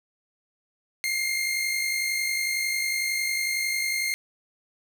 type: tone pair together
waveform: sawtooth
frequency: 2112 / 2163 Hz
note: C7 / C#7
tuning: +16 / -43 cents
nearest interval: unison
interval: 41 cents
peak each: -22 / -29 dBFS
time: 1.04-4.14 s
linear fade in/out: 0 ms
effects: none